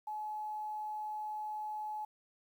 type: tone with quantisation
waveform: sine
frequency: 852 Hz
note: G#5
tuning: 44 cents sharp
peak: -37 dBFS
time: 0.07-2.05 s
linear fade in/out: 5 ms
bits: 11
effects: none